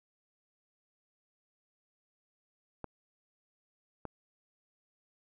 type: clicks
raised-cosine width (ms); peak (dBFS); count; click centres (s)
1; -25; 2; 2.843 / 4.053
effects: none